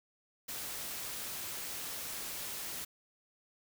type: noise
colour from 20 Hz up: white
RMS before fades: -41 dBFS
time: 0.48-2.85 s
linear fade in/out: 10 ms
effects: none